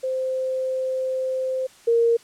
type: tone pair in turn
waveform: sine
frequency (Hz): 520 / 465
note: C5 / A#4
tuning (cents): -11 / -4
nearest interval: major second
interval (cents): 193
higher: first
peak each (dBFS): -22 / -15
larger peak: second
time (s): 0.03-1.67 / 1.87-2.17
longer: first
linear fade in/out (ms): 10
effects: white hiss -51 dBFS RMS until 2.23 s + low-pass 9000 Hz 12 dB/octave